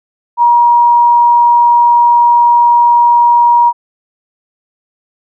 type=tone; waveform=sine; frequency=952 Hz; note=A#5; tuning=36 cents sharp; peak=-4 dBFS; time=0.37-3.73 s; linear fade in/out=50 ms; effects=none